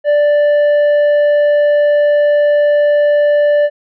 sine tone with tanh clipping, 587.3 Hz, D5, in tune, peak -9 dBFS, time 0.04-3.7 s, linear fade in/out 50 ms, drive 6 dB, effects none

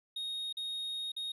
triangle tone with dropouts, 3729 Hz, A#7, in tune, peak -34 dBFS, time 0.16-1.32 s, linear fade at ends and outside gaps 5 ms, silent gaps 0.527-0.569 / 1.119-1.164 s, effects resampled to 32000 Hz

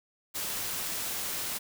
white noise, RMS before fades -34 dBFS, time 0.34-1.59 s, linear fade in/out 20 ms, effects none

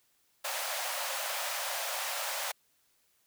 pink high-pass noise, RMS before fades -35 dBFS, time 0.44-2.52 s, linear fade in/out 10 ms, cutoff 530 Hz, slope 96 dB/octave, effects white hiss -71 dBFS RMS until 3.26 s

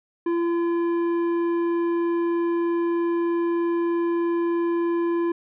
sine tone with tanh clipping, 340.4 Hz, F4, 44 cents flat, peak -22 dBFS, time 0.26-5.32 s, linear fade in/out 5 ms, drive 10 dB, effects none

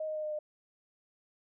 sine tone with pitch steps, 625 / 620 / 615 / 610 / 605.1 Hz, D#5 / D#5 / D#5 / D#5 / D#5, +8 / -6 / -20 / -34 / -48 cents, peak -33 dBFS, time 0-0.39 s, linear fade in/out 5 ms, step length 78 ms, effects none

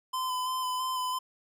square tone with vibrato, 1019 Hz, C6, 46 cents flat, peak -30 dBFS, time 0.13-1.19 s, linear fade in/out 10 ms, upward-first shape square, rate 3 Hz, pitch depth 16 cents each way, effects none

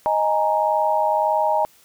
sine chord, D# suspended fourth, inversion none, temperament equal, 622.3 / 830.6 / 932.3 Hz, D#5 / G#5 / A#5, 0 / 0 / 0 cents, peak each -21 dBFS, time 0.06-1.65 s, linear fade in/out 0 ms, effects white hiss -54 dBFS RMS until 1.84 s

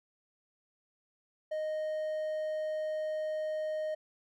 triangle tone, 620 Hz, D#5, 6 cents flat, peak -30 dBFS, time 1.51-3.95 s, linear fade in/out 10 ms, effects none

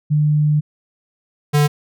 sine / square tone pair in turn, 150 / 147.17 Hz, D3 / D3, +37 / +4 cents, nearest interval unison, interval 33 cents, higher first, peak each -12 dBFS, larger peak neither, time 0.1-0.61 / 1.53-1.68 s, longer first, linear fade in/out 20 ms, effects none

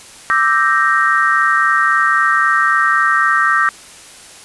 sine chord, E half-diminished seventh, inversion third, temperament equal, 1174.7 / 1318.5 / 1568 / 1864.7 Hz, D6 / E6 / G6 / Bb6, 0 / 0 / 0 / 0 cents, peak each -16 dBFS, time 0.3-3.69 s, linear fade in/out 0 ms, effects white hiss -38 dBFS RMS until 4.44 s + resampled to 24000 Hz

